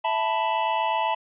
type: chord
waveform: square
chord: E suspended fourth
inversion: none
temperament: equal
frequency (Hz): 659.3 / 880 / 987.8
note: E5 / A5 / B5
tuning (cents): 0 / 0 / 0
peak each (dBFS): -30 / -25 / -28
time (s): 0.04-1.15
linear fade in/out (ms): 10
effects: resampled to 8000 Hz